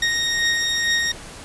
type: beating tone pair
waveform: 20% pulse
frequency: 1864.7 / 1866.9 Hz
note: A#6 / A#6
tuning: 0 / +2 cents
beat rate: 2.2 Hz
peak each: -14 / -22 dBFS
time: 0.02-1.12 s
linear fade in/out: 5 ms
effects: pink hiss -38 dBFS RMS until 1.44 s + resampled to 24000 Hz